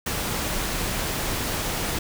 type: noise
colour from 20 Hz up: pink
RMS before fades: -27 dBFS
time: 0.06-1.99 s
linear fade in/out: 5 ms
effects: none